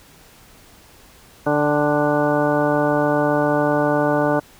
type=harmonic tone with a mistuned harmonic; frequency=147.4 Hz; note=D3; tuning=7 cents sharp; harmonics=1 / 2 / 3 / 4 / 5 / 6 / 7 / 8 / 10; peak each=-26 / -21 / -24 / -20 / -27 / -25 / -32 / -29 / -27 dBFS; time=1.46-4.4 s; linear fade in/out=10 ms; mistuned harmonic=5; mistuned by=+39 cents; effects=pink hiss -48 dBFS RMS until 4.59 s